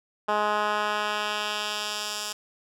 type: tone with band-pass filter sweep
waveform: 10% pulse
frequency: 209.8 Hz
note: G#3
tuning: 18 cents sharp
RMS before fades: -28 dBFS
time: 0.28-2.33 s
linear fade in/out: 10 ms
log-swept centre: 1000 to 6400 Hz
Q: 0.98
effects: none